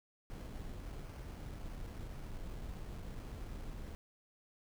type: noise with sample-and-hold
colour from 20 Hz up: brown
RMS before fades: -45 dBFS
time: 0.3-3.95 s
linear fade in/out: 0 ms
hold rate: 3675 Hz
effects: none